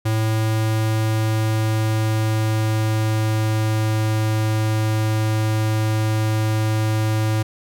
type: tone with pitch glide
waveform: square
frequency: 110 to 108.99 Hz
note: A2 to A2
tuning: 0 to -16 cents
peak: -18 dBFS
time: 0.05-7.43 s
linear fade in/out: 10 ms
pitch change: -16 cents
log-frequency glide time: 0.37-4.14 s
effects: none